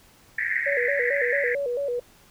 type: band-pass noise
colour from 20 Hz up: white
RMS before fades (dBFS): -26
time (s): 0.38-1.55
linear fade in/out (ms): 5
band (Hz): 1700 to 2100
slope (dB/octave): 96
type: tone with vibrato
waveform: sine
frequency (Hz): 523.3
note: C5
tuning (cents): 0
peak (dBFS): -24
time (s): 0.66-2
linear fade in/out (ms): 10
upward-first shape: square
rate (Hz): 4.5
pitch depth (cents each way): 130
effects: pink hiss -55 dBFS RMS until 2.3 s